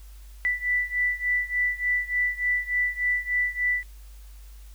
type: beating tone pair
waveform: sine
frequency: 1975.5 / 1978.9 Hz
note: B6 / B6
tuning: 0 / +3 cents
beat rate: 3.4 Hz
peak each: -25 / -27 dBFS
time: 0.45-3.83 s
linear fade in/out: 0 ms
effects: added 50 Hz sine -42 dBFS peak until 4.74 s + white hiss -57 dBFS RMS until 4.74 s